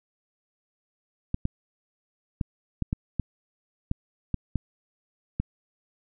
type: clicks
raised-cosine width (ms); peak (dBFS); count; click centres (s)
5; -13; 10; 1.344 / 1.454 / 2.412 / 2.823 / 2.929 / 3.197 / 3.914 / 4.343 / 4.557 / 5.4
effects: none